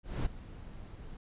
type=noise with ADSR envelope; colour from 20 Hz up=brown; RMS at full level=-30 dBFS; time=0.03-1.17 s; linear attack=230 ms; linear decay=9 ms; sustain=-16 dB; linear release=4 ms; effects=resampled to 8000 Hz